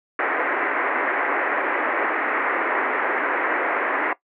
white band-pass noise, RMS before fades -23 dBFS, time 0.19-4.13 s, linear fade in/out 2 ms, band 280 to 2100 Hz, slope 48 dB/octave, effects noise-tail reverb RT60 0.1 s tail -18 dB re dry

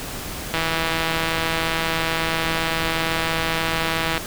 click train, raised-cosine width 0.3 ms, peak -6 dBFS, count 594, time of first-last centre 0.54-4.178 s, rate 163 Hz, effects pink hiss -31 dBFS RMS until 4.26 s

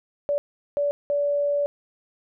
sine tone bursts at uneven times, 576 Hz, D5, 34 cents flat, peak -20 dBFS, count 3, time 0.29-0.38 / 0.77-0.91 / 1.1-1.66 s, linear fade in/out 0 ms, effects none

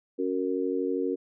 sine chord, F# major, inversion second, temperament just, 277.5 / 370 / 462.5 Hz, C#4 / F#4 / A#4, +2 / 0 / -14 cents, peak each -30 dBFS, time 0.18-1.16 s, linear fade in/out 20 ms, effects none

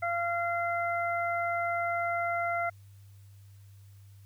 harmonic tone, 688 Hz, F5, 26 cents flat, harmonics 1 / 2 / 3, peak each -30 / -33 / -35 dBFS, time 0.02-2.7 s, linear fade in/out 10 ms, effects added 99 Hz sine -50 dBFS peak until 4.25 s + white hiss -67 dBFS RMS until 4.25 s

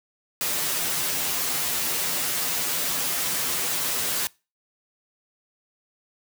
white noise with comb filter, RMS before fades -26 dBFS, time 0.41-4.27 s, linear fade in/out 0 ms, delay 9.3 ms, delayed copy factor -1, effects noise-tail reverb RT60 0.3 s tail -24 dB re dry + high-pass 80 Hz 12 dB/octave

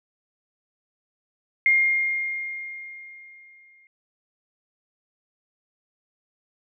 sine tone with exponential decay, 2124 Hz, C7, 25 cents sharp, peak -14 dBFS, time 1.66-3.87 s, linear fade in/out 1 ms, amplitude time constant 480 ms, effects none

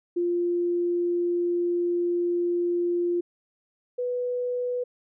sine tone pair in turn, 348.8 / 493.3 Hz, F4 / B4, -2 / -2 cents, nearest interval tritone, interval 600 cents, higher second, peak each -22 / -25 dBFS, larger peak first, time 0.16-3.21 / 3.98-4.84 s, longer first, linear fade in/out 10 ms, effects none

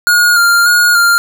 square tone with vibrato, 1417 Hz, F6, 25 cents sharp, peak -7 dBFS, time 0.07-1.18 s, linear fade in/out 0 ms, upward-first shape square, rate 1.7 Hz, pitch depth 25 cents each way, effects none

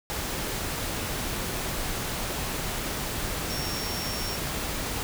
sine tone in noise, 5510 Hz, F8, 24 cents flat, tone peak -35 dBFS, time 3.5-4.36 s, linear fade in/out 0 ms, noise pink, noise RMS -31 dBFS, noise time 0.1-5.03 s, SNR -7 dB, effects none

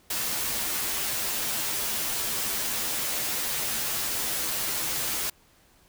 white noise with comb filter, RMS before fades -29 dBFS, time 0.1-5.3 s, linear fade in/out 5 ms, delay 11 ms, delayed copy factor -0.65, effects pink hiss -60 dBFS RMS until 5.88 s

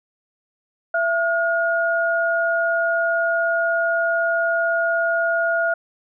sine tone pair together, 669 / 1431.6 Hz, E5 / F6, +25 / +42 cents, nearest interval octave + minor second, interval 1317 cents, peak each -20 dBFS, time 0.94-5.74 s, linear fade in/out 5 ms, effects none

